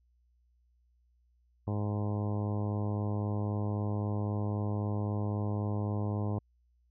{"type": "harmonic tone", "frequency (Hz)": 103.8, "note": "G#2", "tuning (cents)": 0, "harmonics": [1, 2, 3, 4, 5, 6, 7, 8, 9, 10], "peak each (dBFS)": [-31, -37, -41, -43, -45, -47, -48, -49, -50, -51], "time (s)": [1.67, 6.39], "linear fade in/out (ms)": 5, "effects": ["added 60 Hz sine -66 dBFS peak until 6.9 s"]}